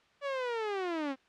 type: linear sweep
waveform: sawtooth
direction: down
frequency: 576 to 258.4 Hz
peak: -28 dBFS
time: 0.21-1.16 s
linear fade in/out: 50 ms
effects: white hiss -65 dBFS RMS until 1.28 s + low-pass 3000 Hz 12 dB/octave